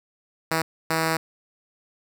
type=tone bursts at uneven times; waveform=5% pulse; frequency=161.6 Hz; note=E3; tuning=34 cents flat; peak=-10 dBFS; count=2; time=0.51-0.62 / 0.9-1.17 s; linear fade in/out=5 ms; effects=none